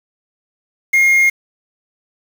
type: tone with quantisation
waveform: triangle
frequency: 2137 Hz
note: C7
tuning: 36 cents sharp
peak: -7 dBFS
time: 0.93-1.3 s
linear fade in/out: 10 ms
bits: 5
effects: none